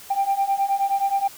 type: beating tone pair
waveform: sine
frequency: 784 / 793.5 Hz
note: G5 / G5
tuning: 0 / +21 cents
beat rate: 9.5 Hz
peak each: -22 / -20 dBFS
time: 0.1-1.28 s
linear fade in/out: 10 ms
effects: tanh soft clip ceiling -14 dBFS + white hiss -43 dBFS RMS until 1.37 s